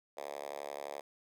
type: tone with high-pass filter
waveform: 5% pulse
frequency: 71.6 Hz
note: D2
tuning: 43 cents flat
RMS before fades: -43 dBFS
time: 0.17-1.01 s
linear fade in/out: 5 ms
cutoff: 570 Hz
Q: 2.4
effects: none